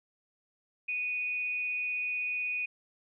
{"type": "tone with amplitude modulation", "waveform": "sine", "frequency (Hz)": 2479, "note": "D#7", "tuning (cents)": -7, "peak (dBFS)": -28, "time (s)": [0.88, 2.66], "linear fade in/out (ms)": 10, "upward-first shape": "sine", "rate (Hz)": 221, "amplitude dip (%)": 45, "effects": []}